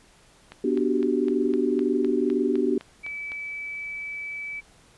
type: click train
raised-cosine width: 0.3 ms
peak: -24 dBFS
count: 12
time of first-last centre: 0.52-3.319 s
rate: 3.93 Hz
type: chord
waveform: sine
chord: G major seventh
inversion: first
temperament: equal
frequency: 246.9 / 293.7 / 370 / 392 Hz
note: B3 / D4 / F#4 / G4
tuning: 0 / 0 / 0 / 0 cents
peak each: -26 dBFS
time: 0.64-2.78 s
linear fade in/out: 5 ms
type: tone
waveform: sine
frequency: 2302 Hz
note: D7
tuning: 35 cents flat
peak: -31 dBFS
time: 3.03-4.61 s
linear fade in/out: 20 ms
effects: pink hiss -56 dBFS RMS until 4.97 s + resampled to 24000 Hz